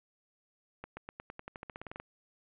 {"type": "accelerating click train", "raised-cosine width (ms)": 0.5, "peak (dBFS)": -27, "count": 16, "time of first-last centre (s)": [0.84, 2], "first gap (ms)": 130, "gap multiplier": 0.92, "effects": ["resampled to 8000 Hz", "10-bit"]}